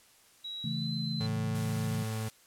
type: tone with pitch glide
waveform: sine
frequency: 3869 to 4054 Hz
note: B7 to B7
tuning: -36 to +45 cents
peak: -37 dBFS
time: 0.44-1.27 s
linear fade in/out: 10 ms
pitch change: +81 cents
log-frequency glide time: 0.63-0.89 s
type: chord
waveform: sine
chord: A major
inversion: first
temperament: just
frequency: 137.5 / 165 / 220 Hz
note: C#3 / E3 / A3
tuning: -14 / +2 / 0 cents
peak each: -36 dBFS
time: 0.64-2.03 s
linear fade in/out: 5 ms
type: tone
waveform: 35% pulse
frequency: 110 Hz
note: A2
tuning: in tune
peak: -31 dBFS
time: 1.2-2.29 s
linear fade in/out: 10 ms
type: high-pass noise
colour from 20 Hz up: white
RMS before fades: -46 dBFS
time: 1.55-2.3 s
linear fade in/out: 0 ms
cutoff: 550 Hz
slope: 12 dB/octave
effects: white hiss -61 dBFS RMS until 2.46 s + low-pass 12000 Hz 12 dB/octave